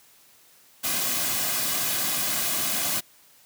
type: noise with comb filter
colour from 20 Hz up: white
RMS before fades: -26 dBFS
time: 0.83-3.01 s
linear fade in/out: 20 ms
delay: 2.2 ms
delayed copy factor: -0.55
effects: white hiss -56 dBFS RMS until 3.45 s + high-pass 80 Hz 12 dB/octave